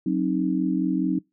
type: chord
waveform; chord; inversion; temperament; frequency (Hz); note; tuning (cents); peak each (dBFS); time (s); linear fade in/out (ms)
sine; C diminished; second; equal with one note detuned; 185 / 266.4 / 311.1; Gb3 / C4 / Eb4; 0 / +31 / 0; -25; 0.06-1.19; 5
effects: noise-tail reverb RT60 0.2 s tail -24 dB re dry